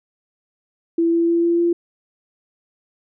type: tone with pitch steps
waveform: sine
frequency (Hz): 334.2 / 336.3 / 338.5 / 340.6 / 342.8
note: E4 / E4 / E4 / F4 / F4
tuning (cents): +24 / +35 / +46 / -43 / -32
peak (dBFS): -14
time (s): 0.98-1.73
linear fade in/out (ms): 5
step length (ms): 150
effects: none